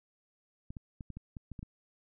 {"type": "clicks", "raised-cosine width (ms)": 5, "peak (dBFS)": -30, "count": 9, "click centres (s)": [0.705, 0.768, 1.008, 1.103, 1.17, 1.368, 1.517, 1.592, 1.629], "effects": []}